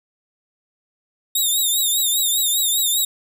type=tone with vibrato; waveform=10% pulse; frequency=3710 Hz; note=A#7; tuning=9 cents flat; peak=-10 dBFS; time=1.35-3.05 s; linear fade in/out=5 ms; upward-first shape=triangle; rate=5 Hz; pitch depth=96 cents each way; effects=none